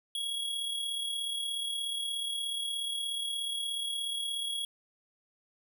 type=tone with amplitude modulation; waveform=square; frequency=3322 Hz; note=G#7; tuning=in tune; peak=-31 dBFS; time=0.15-4.65 s; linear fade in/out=2 ms; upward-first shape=sine; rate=36.8 Hz; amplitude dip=40%; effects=none